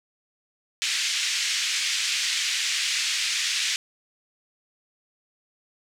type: band-pass noise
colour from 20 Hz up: pink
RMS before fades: -26 dBFS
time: 0.82-3.76 s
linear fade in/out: 0 ms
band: 2100 to 7300 Hz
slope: 24 dB/octave
effects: none